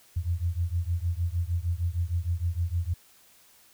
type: beating tone pair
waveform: sine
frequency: 83.4 / 89.9 Hz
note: E2 / F#2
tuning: +21 / -49 cents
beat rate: 6.5 Hz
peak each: -28 / -29 dBFS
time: 0.16-2.94 s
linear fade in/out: 10 ms
effects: white hiss -58 dBFS RMS until 3.73 s